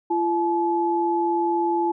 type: tone pair together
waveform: sine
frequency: 341.5 / 858 Hz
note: F4 / A5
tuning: -39 / -44 cents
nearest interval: octave + major third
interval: 1595 cents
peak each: -22 dBFS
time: 0.1-1.92 s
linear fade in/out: 10 ms
effects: none